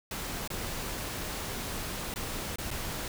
pink noise with dropouts, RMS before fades -36 dBFS, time 0.11-3.08 s, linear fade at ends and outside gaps 2 ms, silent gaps 0.476-0.502 / 2.14-2.159 / 2.559-2.584 / 2.706-2.712 s, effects none

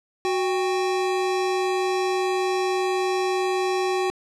square tone pair together, 370 / 793.1 Hz, F#4 / G5, 0 / +20 cents, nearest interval octave + minor second, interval 1320 cents, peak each -23 / -28 dBFS, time 0.25-4.1 s, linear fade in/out 0 ms, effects low-pass 7000 Hz 12 dB/octave

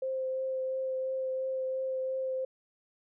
sine tone with vibrato, 523.3 Hz, C5, in tune, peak -30 dBFS, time 0.02-2.45 s, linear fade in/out 5 ms, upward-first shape triangle, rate 2.9 Hz, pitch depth 12 cents each way, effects none

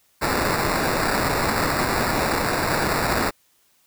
white noise with sample-and-hold, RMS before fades -22 dBFS, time 0.21-3.31 s, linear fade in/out 20 ms, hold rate 3150 Hz, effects white hiss -62 dBFS RMS until 3.86 s

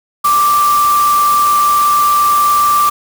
sine tone in noise, 1174.7 Hz, D6, in tune, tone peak -8 dBFS, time 0.24-2.9 s, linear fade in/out 10 ms, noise white, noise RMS -22 dBFS, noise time 0.24-2.9 s, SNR +11 dB, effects none

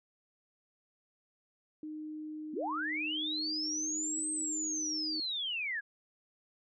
sine tone with pitch glide, 307.5 to 309.8 Hz, D#4 to D#4, -20 to -7 cents, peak -39 dBFS, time 1.83-5.2 s, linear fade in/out 2 ms, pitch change +13 cents, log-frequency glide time 2.74-4.89 s
sine linear two-way sweep, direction up then down, 196 to 8372 to 1600 Hz, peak -33 dBFS, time 2.53-5.81 s, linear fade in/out 20 ms, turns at 4.3 s
effects none

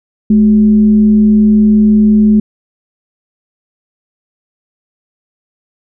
sine tone with frequency modulation, 212.8 Hz, G#3, 42 cents sharp, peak -4 dBFS, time 0.3-2.4 s, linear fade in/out 5 ms, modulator 167 Hz, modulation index 0.23, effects none

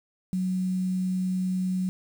sine tone with quantisation, 185 Hz, F#3, in tune, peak -24 dBFS, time 0.33-1.89 s, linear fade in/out 0 ms, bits 8, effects none

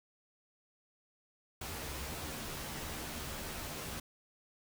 pink noise with comb filter, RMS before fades -42 dBFS, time 1.61-4 s, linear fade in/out 5 ms, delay 13 ms, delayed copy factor +0.6, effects none

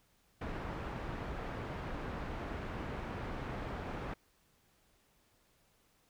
pink low-pass noise, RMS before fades -41 dBFS, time 0.41-4.14 s, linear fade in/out 5 ms, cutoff 1700 Hz, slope 12 dB/octave, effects pink hiss -71 dBFS RMS until 6.09 s

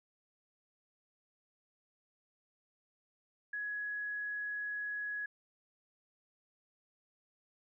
sine tone, 1677 Hz, G#6, 16 cents sharp, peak -36 dBFS, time 3.53-5.26 s, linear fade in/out 5 ms, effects none

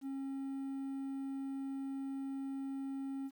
triangle tone with quantisation, 271.3 Hz, C#4, 37 cents flat, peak -36 dBFS, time 0.01-3.31 s, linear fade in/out 50 ms, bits 11, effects none

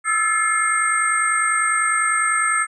sine tone cluster, 1290 / 1340 / 1734 / 2126 / 8400 Hz, E6 / E6 / A6 / C7 / C9, -38 / +28 / -26 / +27 / +6 cents, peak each -23 dBFS, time 0.04-2.67 s, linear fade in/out 50 ms, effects none

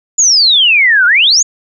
sine exponential two-way sweep, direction down then up, 7040 to 1396.9 to 7040 Hz, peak -5 dBFS, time 0.18-1.43 s, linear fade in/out 10 ms, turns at 1.06 s, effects none

